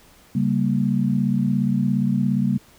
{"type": "chord", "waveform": "sine", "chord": "G diminished", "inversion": "second", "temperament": "equal", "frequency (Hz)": [138.59, 196, 233.1], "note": ["Db3", "G3", "Bb3"], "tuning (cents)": [0, 0, 0], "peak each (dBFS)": [-23, -21, -22], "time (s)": [0.35, 2.58], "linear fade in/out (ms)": 5, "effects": ["pink hiss -52 dBFS RMS until 2.78 s"]}